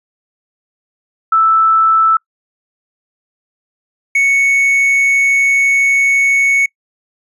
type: tone pair in turn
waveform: sine / triangle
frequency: 1318.5 / 2217 Hz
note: E6 / C#7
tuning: 0 / 0 cents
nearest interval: major sixth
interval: 900 cents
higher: second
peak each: -7 dBFS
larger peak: neither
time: 1.32-2.17 / 4.15-6.66 s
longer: second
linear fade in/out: 5 ms
effects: noise-tail reverb RT60 0.1 s tail -26 dB re dry + resampled to 32000 Hz